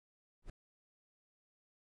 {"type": "noise with exponential growth", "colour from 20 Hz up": "brown", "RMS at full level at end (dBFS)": -38, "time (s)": [0.42, 0.5], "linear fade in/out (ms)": 5, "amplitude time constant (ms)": 17, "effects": ["resampled to 24000 Hz"]}